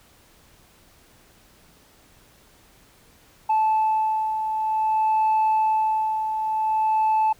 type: beating tone pair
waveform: sine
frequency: 872 / 872.53 Hz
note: A5 / A5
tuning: -16 / -15 cents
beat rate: 0.53 Hz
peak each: -18 / -26 dBFS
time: 3.49-7.33 s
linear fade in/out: 10 ms
effects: tanh soft clip ceiling -15 dBFS + pink hiss -55 dBFS RMS until 7.39 s